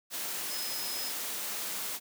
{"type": "tone in noise", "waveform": "sine", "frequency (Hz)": 5110, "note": "D#8", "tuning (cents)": 45, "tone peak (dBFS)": -38, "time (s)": [0.48, 1.13], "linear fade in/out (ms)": 50, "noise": "white", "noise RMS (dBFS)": -36, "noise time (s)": [0.1, 2], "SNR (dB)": -5, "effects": ["high-pass 200 Hz 12 dB/octave"]}